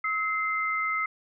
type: tone pair together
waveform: sine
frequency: 1287.2 / 2079 Hz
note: E6 / C7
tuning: -42 / -12 cents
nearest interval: minor sixth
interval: 830 cents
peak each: -28 dBFS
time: 0.04-1.06 s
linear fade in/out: 5 ms
effects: none